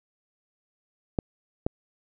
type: clicks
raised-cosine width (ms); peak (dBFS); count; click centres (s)
2; -11; 2; 1.188 / 1.665
effects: none